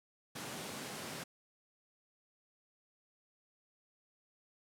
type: high-pass noise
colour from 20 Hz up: pink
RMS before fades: -44 dBFS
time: 0.35-1.24 s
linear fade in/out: 10 ms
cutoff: 130 Hz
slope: 24 dB/octave
effects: low-pass 12000 Hz 12 dB/octave